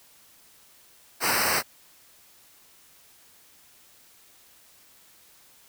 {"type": "noise with comb filter", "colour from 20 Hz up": "pink", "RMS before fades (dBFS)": -24, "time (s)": [1.2, 1.63], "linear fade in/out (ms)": 50, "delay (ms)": 0.29, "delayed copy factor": -0.95, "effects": ["white hiss -56 dBFS RMS until 5.68 s"]}